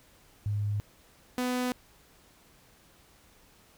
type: tone pair in turn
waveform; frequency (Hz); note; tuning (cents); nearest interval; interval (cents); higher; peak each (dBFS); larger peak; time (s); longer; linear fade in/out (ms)
sine / sawtooth; 103.4 / 249.8; G#2 / B3; -7 / +20; octave + minor third; 1527; second; -27 / -24; second; 0.46-0.8 / 1.38-1.72; neither; 0
effects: pink hiss -60 dBFS RMS until 3.77 s